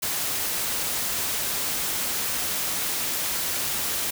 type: noise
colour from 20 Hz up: white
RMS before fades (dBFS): -27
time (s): 0.02-4.11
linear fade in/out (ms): 10
effects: none